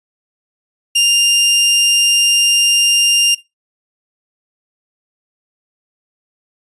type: tone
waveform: sawtooth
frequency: 2800 Hz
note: F7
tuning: 4 cents sharp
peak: -6 dBFS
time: 0.95-3.35 s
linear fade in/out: 10 ms
effects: noise-tail reverb RT60 0.2 s tail -17 dB re dry + resampled to 24000 Hz